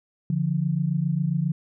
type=tone pair together; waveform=sine; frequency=144.89 / 172.3 Hz; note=D3 / F3; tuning=-23 / -23 cents; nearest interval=minor third; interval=300 cents; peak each=-24 / -24 dBFS; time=0.3-1.52 s; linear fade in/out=2 ms; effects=none